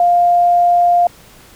sine tone, 701 Hz, F5, 6 cents sharp, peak -8 dBFS, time 0-1.07 s, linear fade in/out 2 ms, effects pink hiss -43 dBFS RMS until 1.55 s

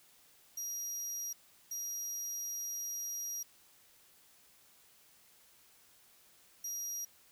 35% pulse tone bursts at uneven times, 5730 Hz, F8, 44 cents sharp, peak -35 dBFS, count 3, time 0.57-1.33 / 1.71-3.43 / 6.64-7.05 s, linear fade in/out 5 ms, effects white hiss -64 dBFS RMS until 7.31 s

